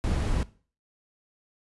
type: noise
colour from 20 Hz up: brown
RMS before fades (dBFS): -26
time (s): 0.04-0.43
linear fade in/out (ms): 0
effects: noise-tail reverb RT60 0.4 s tail -19 dB re dry + resampled to 24000 Hz